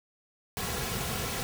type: noise with comb filter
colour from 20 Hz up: pink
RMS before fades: -33 dBFS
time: 0.57-1.43 s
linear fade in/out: 0 ms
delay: 3.3 ms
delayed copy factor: -0.6
effects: none